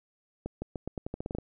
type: accelerating click train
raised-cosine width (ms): 2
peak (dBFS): -21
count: 12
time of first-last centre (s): 0.46-1.385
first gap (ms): 160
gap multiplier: 0.86
effects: none